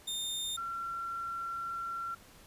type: tone pair in turn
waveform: sawtooth / sine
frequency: 3634 / 1363.6 Hz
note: A#7 / F6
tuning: -45 / -42 cents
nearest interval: octave + perfect fourth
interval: 1697 cents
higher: first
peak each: -31 / -35 dBFS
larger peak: first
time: 0.07-0.57 / 0.57-2.15 s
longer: second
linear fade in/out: 10 ms
effects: pink hiss -57 dBFS RMS until 2.46 s + resampled to 32000 Hz